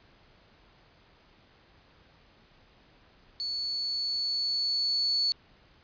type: tone with level ramp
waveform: sine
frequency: 4435 Hz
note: C#8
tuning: in tune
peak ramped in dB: -30 to -23 dBFS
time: 3.4-5.32 s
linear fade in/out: 0 ms
effects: pink hiss -60 dBFS RMS until 5.83 s + resampled to 11025 Hz